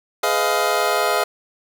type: chord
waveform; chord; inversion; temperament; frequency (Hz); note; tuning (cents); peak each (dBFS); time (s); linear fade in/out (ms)
25% pulse; F half-diminished seventh; first; just; 419.1 / 502.9 / 628.6 / 698.5; Ab4 / Cb5 / Eb5 / F5; +16 / +31 / +18 / 0; -20 / -21 / -19 / -18; 0.23-1.24; 5
effects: none